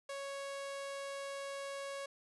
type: tone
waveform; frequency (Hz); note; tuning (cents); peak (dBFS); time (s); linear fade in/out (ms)
sawtooth; 554.4; C#5; 0; -37; 0.09-2.06; 5
effects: resampled to 24000 Hz + 11-bit

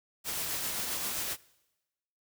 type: noise with tremolo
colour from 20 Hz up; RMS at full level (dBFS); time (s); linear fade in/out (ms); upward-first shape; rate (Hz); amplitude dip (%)
white; -33; 0.24-1.37; 50; triangle; 7.6; 30
effects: noise-tail reverb RT60 1.0 s tail -22 dB re dry

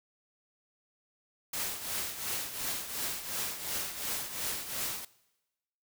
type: noise with tremolo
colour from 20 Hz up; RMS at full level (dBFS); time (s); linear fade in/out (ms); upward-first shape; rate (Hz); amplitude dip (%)
white; -33; 1.53-5.05; 5; triangle; 2.8; 70
effects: noise-tail reverb RT60 1.0 s tail -21 dB re dry

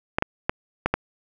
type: clicks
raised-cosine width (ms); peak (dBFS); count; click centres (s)
0.5; -5; 5; 0.185 / 0.224 / 0.495 / 0.86 / 0.94
effects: none

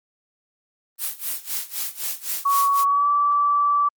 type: noise with tremolo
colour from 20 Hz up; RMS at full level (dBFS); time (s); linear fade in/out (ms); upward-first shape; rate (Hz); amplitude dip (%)
blue; -25; 0.98-2.85; 50; sine; 3.9; 90
type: tone with pitch glide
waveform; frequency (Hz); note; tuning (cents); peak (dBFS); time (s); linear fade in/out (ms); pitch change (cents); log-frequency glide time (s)
sine; 1121 to 1158.5; C#6 to D6; +19 to -24; -16; 2.45-3.89; 10; +57; 2.85-3.08
effects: Opus 32 kbps

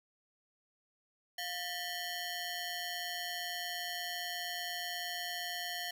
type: ring-modulated tone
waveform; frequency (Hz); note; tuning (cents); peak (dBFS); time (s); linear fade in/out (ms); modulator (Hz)
15% pulse; 1244.5; D#6; 0; -28; 1.38-5.91; 5; 538
effects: none

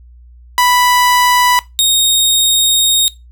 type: tone pair in turn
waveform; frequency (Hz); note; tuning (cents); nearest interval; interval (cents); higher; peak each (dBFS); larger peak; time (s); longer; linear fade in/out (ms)
sawtooth; 987.8 / 3723; B5 / A#7; 0 / -3; octave + major seventh; 2297; second; -5; neither; 0.58-1.59 / 1.79-3.08; second; 0
effects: noise-tail reverb RT60 0.2 s tail -19 dB re dry + added 60 Hz sine -37 dBFS peak until 3.31 s

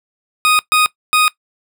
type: tone bursts at uneven times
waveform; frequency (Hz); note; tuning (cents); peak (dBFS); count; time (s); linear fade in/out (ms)
20% pulse; 1244.5; D#6; 0; -5; 3; 0.45-0.59 / 0.72-0.86 / 1.13-1.28; 0
effects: noise-tail reverb RT60 0.1 s tail -20 dB re dry

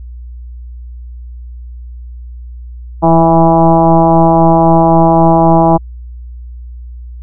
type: tone with frequency modulation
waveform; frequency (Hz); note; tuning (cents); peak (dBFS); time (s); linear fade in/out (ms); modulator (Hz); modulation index
sine; 493.9; B4; 0; -4; 3.02-5.78; 20; 164; 2.7
effects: added 60 Hz sine -25 dBFS peak until 7.22 s

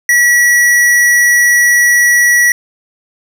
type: tone with hard clipping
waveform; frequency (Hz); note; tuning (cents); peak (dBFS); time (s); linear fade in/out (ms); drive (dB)
sine; 1934; B6; -37; -7; 0.09-2.52; 2; 18
effects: none

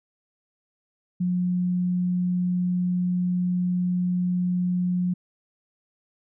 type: tone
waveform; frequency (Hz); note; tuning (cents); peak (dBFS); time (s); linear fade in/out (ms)
sine; 179.5; F3; +48; -21; 1.2-5.14; 10
effects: none

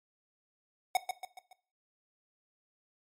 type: tone with echo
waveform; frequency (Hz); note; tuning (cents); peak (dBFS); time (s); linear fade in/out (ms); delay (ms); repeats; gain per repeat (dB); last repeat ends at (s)
square; 740; F#5; 0; -24; 0.95-0.97; 2; 140; 4; -7; 1.53
effects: noise-tail reverb RT60 0.4 s tail -17 dB re dry + MP3 64 kbps

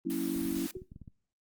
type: chord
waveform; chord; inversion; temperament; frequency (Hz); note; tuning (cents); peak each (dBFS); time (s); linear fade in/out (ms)
sine; F# dominant seventh; none; equal; 185 / 233.1 / 277.2 / 329.6; F#3 / A#3 / C#4 / E4; 0 / 0 / 0 / 0; -39 / -38 / -34 / -34; 0.05-0.67; 10
type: noise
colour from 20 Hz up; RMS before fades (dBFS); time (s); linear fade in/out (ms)
white; -43; 0.1-0.71; 0
type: clicks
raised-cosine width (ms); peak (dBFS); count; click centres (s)
5; -35; 11; 0.363 / 0.417 / 0.456 / 0.519 / 0.566 / 0.768 / 0.819 / 0.919 / 0.961 / 1.017 / 1.078
type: tone with exponential decay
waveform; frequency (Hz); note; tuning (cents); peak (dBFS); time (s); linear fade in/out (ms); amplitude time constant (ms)
sine; 370; F#4; 0; -34; 0.75-0.9; 5; 32
effects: noise-tail reverb RT60 0.5 s tail -26 dB re dry + Opus 32 kbps

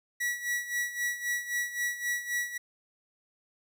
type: tone with tremolo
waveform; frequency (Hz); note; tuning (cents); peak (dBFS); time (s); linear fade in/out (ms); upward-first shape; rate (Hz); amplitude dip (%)
45% pulse; 1936; B6; -35; -27; 0.2-2.58; 10; sine; 3.8; 75
effects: none

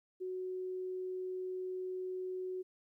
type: tone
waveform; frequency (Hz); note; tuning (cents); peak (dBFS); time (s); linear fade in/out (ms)
sine; 370; F#4; 0; -37; 0.2-2.63; 20
effects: 13-bit

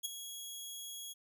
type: tone with ADSR envelope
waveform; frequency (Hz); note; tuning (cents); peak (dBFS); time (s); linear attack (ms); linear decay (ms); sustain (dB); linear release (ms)
15% pulse; 3322; G#7; 0; -25; 0.03-1.14; 22; 14; -11; 24
effects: none

